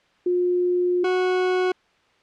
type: tone pair in turn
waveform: sine / 40% pulse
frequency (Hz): 357.1 / 367.6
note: F4 / F#4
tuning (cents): +39 / -11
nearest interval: minor second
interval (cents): 50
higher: second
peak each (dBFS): -18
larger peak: neither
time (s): 0.26-1.04 / 1.04-1.72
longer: first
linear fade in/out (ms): 5
effects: white hiss -60 dBFS RMS until 2.22 s + low-pass 3000 Hz 12 dB/octave